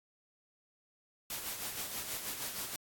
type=noise with tremolo; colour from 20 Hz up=white; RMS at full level=-38 dBFS; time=1.3-2.76 s; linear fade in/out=2 ms; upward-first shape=sine; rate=6.3 Hz; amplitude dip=50%; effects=AAC 64 kbps